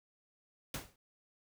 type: noise with exponential decay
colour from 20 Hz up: pink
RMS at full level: -36 dBFS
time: 0.74-0.96 s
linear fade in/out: 2 ms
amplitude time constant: 47 ms
effects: none